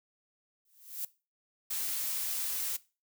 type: noise with exponential growth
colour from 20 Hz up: violet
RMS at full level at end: -33 dBFS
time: 0.65-1.05 s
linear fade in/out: 5 ms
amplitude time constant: 85 ms
type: noise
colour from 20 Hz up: blue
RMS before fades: -34 dBFS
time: 1.7-2.77 s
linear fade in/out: 10 ms
effects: noise-tail reverb RT60 0.3 s tail -19 dB re dry